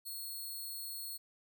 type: tone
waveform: 5% pulse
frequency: 4315 Hz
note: C#8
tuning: 47 cents flat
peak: -34 dBFS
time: 0.05-1.18 s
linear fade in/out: 20 ms
effects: none